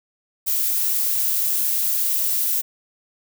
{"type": "noise", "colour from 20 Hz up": "violet", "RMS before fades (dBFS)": -21, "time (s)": [0.46, 2.62], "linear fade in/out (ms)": 20, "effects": []}